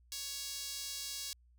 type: tone with high-pass filter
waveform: sawtooth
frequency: 557 Hz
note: C#5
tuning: 8 cents sharp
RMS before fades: -42 dBFS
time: 0.12-1.33 s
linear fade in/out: 0 ms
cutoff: 4800 Hz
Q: 1.6
effects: added 60 Hz sine -62 dBFS peak until 1.58 s